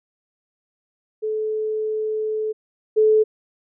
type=tone pair in turn; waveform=sine; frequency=432.8 / 432.8 Hz; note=A4 / A4; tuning=-29 / -29 cents; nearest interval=unison; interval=0 cents; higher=neither; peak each=-21 / -12 dBFS; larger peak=second; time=1.22-2.53 / 2.96-3.24 s; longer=first; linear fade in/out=20 ms; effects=none